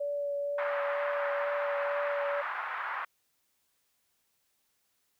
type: tone with vibrato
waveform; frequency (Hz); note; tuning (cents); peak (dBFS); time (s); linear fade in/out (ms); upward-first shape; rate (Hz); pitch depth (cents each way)
sine; 573; D5; -43; -30; 0-2.42; 10; triangle; 2.1; 13
type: band-pass noise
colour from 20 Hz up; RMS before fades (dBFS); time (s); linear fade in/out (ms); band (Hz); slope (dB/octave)
pink; -36; 0.58-3.05; 5; 940 to 1800; 24
effects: white hiss -75 dBFS RMS until 5.19 s